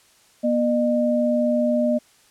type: tone pair together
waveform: sine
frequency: 240.9 / 607 Hz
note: B3 / D#5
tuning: -43 / -43 cents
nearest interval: octave + major third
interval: 1600 cents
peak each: -20 dBFS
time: 0.43-1.99 s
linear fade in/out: 20 ms
effects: white hiss -56 dBFS RMS until 2.3 s + low-pass 10000 Hz 12 dB/octave